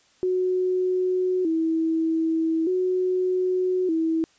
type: tone with vibrato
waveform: sine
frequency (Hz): 345.2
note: F4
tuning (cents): -20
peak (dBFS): -20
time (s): 0.23-4.24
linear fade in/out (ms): 0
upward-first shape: square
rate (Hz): 0.41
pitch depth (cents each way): 110
effects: white hiss -60 dBFS RMS until 4.38 s + resampled to 16000 Hz